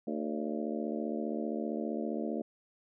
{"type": "harmonic tone with a mistuned harmonic", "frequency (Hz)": 75.2, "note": "D2", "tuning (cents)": 42, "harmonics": [3, 4, 5, 6, 7, 8, 9], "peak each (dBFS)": [-36, -38, -40, -42, -43, -44, -45], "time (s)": [0.07, 2.42], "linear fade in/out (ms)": 5, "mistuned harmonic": 7, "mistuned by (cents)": 76, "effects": []}